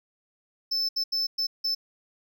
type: tone bursts at uneven times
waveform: triangle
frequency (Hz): 5270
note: E8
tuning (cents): -1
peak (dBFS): -23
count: 5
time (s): 0.71-0.89 / 0.96-1.04 / 1.12-1.27 / 1.38-1.47 / 1.64-1.75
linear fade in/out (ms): 10
effects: none